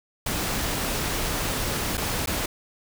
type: noise with dropouts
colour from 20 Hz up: pink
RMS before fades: -27 dBFS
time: 0.26-2.46 s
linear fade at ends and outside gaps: 5 ms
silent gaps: 1.972-1.977 / 2.26-2.272 s
effects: none